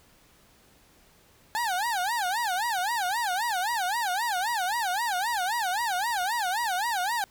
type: tone with vibrato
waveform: 30% pulse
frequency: 830 Hz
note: G#5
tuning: 1 cent flat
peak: -23 dBFS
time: 1.55-7.24 s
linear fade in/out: 0 ms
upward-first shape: sine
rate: 3.8 Hz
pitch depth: 260 cents each way
effects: pink hiss -59 dBFS RMS until 7.3 s